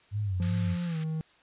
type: tone with vibrato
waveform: sine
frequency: 98 Hz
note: G2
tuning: in tune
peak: -27 dBFS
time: 0.11-0.77 s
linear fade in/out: 50 ms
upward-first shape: sine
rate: 2.7 Hz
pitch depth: 130 cents each way
type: tone with pitch glide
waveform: triangle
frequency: 174.61 to 158.28 Hz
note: F3 to D#3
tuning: 0 to +30 cents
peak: -27 dBFS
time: 0.4-1.21 s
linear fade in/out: 0 ms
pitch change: -170 cents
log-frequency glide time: 0.85-0.98 s
type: high-pass noise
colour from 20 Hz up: pink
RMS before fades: -46 dBFS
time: 0.42-1.04 s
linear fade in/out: 2 ms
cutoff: 1200 Hz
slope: 48 dB/octave
effects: white hiss -61 dBFS RMS until 1.42 s + resampled to 8000 Hz